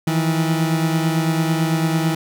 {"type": "beating tone pair", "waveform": "30% pulse", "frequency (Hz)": [160.1, 169.1], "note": ["D#3", "E3"], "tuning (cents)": [50, 44], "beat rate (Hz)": 9, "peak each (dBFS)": [-15, -21], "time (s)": [0.07, 2.15], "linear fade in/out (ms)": 5, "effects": []}